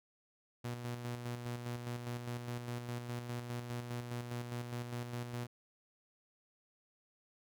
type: tone with tremolo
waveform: sawtooth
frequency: 120.7 Hz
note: B2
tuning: 39 cents flat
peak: -34 dBFS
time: 0.64-5.47 s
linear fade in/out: 10 ms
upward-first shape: square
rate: 4.9 Hz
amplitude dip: 45%
effects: none